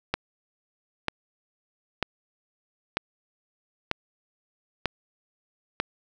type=click train; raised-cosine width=0.3 ms; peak=-8 dBFS; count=7; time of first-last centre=0.14-5.8 s; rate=1.06 Hz; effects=none